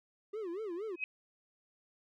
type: tone with vibrato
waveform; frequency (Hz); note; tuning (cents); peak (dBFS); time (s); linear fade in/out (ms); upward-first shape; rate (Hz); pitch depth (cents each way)
triangle; 387.4; G4; -20; -35; 0.33-0.96; 10; sine; 4.3; 250
type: tone with exponential growth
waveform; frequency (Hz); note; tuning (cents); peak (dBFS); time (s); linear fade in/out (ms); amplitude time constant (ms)
sine; 2533; D#7; +30; -28; 0.94-1.04; 1; 20
effects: none